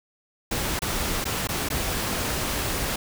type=noise with dropouts; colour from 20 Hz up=pink; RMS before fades=-27 dBFS; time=0.51-2.96 s; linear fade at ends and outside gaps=5 ms; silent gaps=0.792-0.819 / 1.243-1.253 / 1.473-1.488 / 1.688-1.701 s; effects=none